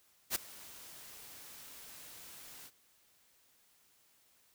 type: noise with ADSR envelope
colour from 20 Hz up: white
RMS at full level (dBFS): -31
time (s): 0.3-2.71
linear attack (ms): 55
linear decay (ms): 9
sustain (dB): -21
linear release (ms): 50
effects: white hiss -69 dBFS RMS until 4.54 s